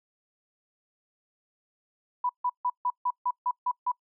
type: tone bursts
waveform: sine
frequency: 987.8 Hz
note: B5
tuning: in tune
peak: -24 dBFS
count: 9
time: 2.24-3.917 s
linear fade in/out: 5 ms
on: 53 ms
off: 150 ms
effects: noise-tail reverb RT60 0.1 s tail -25 dB re dry